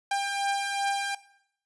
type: beating tone pair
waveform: sawtooth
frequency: 795 / 797.6 Hz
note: G5 / G5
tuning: +24 / +30 cents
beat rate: 2.6 Hz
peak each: -29 / -24 dBFS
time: 0.11-1.15 s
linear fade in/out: 5 ms
effects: noise-tail reverb RT60 0.7 s tail -18 dB re dry + resampled to 24000 Hz